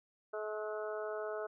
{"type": "harmonic tone with a mistuned harmonic", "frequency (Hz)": 213.8, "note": "A3", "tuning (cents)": -49, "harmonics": [2, 3, 4, 5, 6, 7], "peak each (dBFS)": [-40, -41, -51, -52, -47, -49], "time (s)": [0.33, 1.47], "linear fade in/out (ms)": 10, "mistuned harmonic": 7, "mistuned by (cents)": -26, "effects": []}